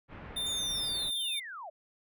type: low-pass noise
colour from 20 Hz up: pink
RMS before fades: -46 dBFS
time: 0.08-1.12 s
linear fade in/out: 50 ms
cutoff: 2400 Hz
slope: 24 dB/octave
type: tone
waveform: square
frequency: 3604 Hz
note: A7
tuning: 41 cents sharp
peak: -32 dBFS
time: 0.36-1.4 s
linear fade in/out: 10 ms
type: linear sweep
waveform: sine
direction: down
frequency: 7040 to 578 Hz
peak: -40 dBFS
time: 0.46-1.7 s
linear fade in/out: 10 ms
effects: none